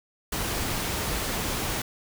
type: noise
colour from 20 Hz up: pink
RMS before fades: -29 dBFS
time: 0.32-1.82 s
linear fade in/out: 5 ms
effects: none